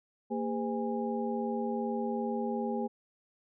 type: tone cluster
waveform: sine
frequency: 230.4 / 406.4 / 509 / 820 Hz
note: A#3 / G#4 / C5 / G#5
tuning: -20 / -38 / -48 / -22 cents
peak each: -33 / -36 / -38 / -38 dBFS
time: 0.3-2.88 s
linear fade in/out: 20 ms
effects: none